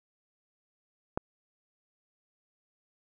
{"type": "click", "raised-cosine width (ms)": 1, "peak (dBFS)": -15, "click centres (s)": 1.175, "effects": []}